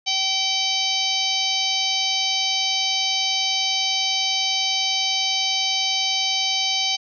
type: harmonic tone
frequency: 770 Hz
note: G5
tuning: 31 cents flat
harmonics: 1 / 3 / 4 / 5 / 6 / 7 / 8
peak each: -30 / -29 / -24 / -27 / -26 / -30 / -30 dBFS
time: 0.06-6.97 s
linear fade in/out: 20 ms
effects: none